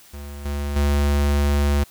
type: tone with level steps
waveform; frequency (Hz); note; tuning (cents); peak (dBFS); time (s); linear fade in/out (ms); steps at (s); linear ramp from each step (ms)
square; 71.8; D2; -39; -33 / -24 / -17; 0.13-1.84; 10; 0.45 / 0.76; 5
effects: white hiss -49 dBFS RMS until 1.9 s